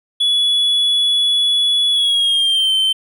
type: tone with pitch glide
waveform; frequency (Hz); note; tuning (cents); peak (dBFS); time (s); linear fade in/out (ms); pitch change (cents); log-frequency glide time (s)
triangle; 3400 to 3100; G#7 to G7; +40 to -20; -11; 0.2-2.93; 10; -160; 1.91-2.72
effects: none